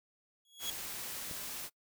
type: tone with exponential growth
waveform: sawtooth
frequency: 3336 Hz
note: G#7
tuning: 7 cents sharp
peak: -30 dBFS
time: 0.45-0.7 s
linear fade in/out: 2 ms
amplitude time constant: 54 ms
type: noise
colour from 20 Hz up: white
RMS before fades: -42 dBFS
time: 0.59-1.7 s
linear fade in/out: 50 ms
type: click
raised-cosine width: 3 ms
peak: -34 dBFS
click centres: 1.312 s
effects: noise-tail reverb RT60 0.1 s tail -23 dB re dry